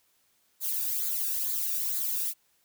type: noise with flanger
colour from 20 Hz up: violet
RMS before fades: -30 dBFS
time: 0.6-2.34 s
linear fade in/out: 50 ms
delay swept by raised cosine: 0.35 to 0.98 ms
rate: 2.2 Hz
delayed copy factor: -0.65
effects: white hiss -69 dBFS RMS until 2.64 s